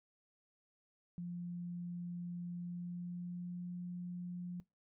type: tone with pitch glide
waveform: sine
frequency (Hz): 174.8 to 177.24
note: F3 to F3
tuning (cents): +2 to +26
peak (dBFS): -40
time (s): 1.18-4.6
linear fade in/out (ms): 0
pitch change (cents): +24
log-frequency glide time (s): 2.53-3.72
effects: noise-tail reverb RT60 0.2 s tail -21 dB re dry